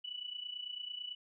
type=tone with amplitude modulation; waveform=sine; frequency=2960 Hz; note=F#7; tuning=in tune; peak=-37 dBFS; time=0.04-1.15 s; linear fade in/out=10 ms; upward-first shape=sine; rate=29 Hz; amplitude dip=75%; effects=none